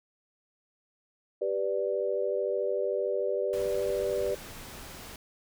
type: chord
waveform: sine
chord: G major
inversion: none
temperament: equal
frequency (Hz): 392 / 493.9 / 587.3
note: G4 / B4 / D5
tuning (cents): 0 / 0 / 0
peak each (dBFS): -31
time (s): 1.41-4.35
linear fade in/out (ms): 10
type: noise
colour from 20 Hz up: pink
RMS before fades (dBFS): -44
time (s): 3.53-5.16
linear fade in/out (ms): 2
effects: none